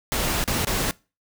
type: noise with dropouts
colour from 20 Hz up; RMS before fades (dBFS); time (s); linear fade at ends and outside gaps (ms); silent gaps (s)
pink; -24; 0.12-0.91; 0; 0.44-0.477 / 0.648-0.671
effects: noise-tail reverb RT60 0.3 s tail -23 dB re dry